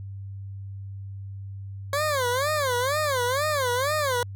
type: tone with vibrato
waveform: 20% pulse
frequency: 546 Hz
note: C#5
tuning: 26 cents flat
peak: -18 dBFS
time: 1.93-4.23 s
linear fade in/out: 2 ms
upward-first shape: sine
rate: 2.1 Hz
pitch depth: 210 cents each way
effects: added 98 Hz sine -34 dBFS peak until 4.35 s